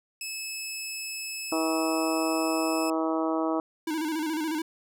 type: tone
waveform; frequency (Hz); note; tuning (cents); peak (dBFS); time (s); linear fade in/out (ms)
15% pulse; 2600; E7; -24; -26; 0.21-2.9; 2
type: harmonic tone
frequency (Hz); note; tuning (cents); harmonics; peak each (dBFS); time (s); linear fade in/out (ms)
160.7; E3; -44; 2 / 3 / 4 / 5 / 6 / 7 / 8; -27 / -34 / -31 / -36 / -36 / -36 / -38; 1.52-3.6; 2
type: tone with vibrato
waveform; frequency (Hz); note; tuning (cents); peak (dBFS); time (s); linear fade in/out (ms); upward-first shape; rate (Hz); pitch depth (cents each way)
square; 313.9; D#4; +15; -28; 3.87-4.62; 5; square; 14; 64
effects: none